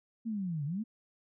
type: linear two-way sweep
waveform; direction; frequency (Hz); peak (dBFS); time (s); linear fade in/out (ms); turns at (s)
sine; down then up; 233.1 to 137 to 233.1; -32; 0.25-0.84; 20; 0.65
effects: none